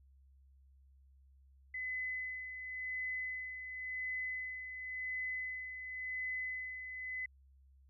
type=tone with tremolo; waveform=sine; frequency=2020 Hz; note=B6; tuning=39 cents sharp; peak=-36 dBFS; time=1.74-7.26 s; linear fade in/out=5 ms; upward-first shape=sine; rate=0.93 Hz; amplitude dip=55%; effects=added 67 Hz sine -61 dBFS peak until 7.89 s